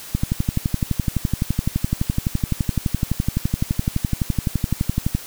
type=click train; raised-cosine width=5 ms; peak=-6 dBFS; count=60; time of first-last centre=0.15-5.15 s; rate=11.8 Hz; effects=white hiss -37 dBFS RMS until 5.26 s